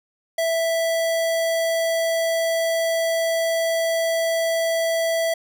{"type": "tone", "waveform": "square", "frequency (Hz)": 659.3, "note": "E5", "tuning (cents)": 0, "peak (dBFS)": -20, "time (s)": [0.38, 5.34], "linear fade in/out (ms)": 5, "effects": []}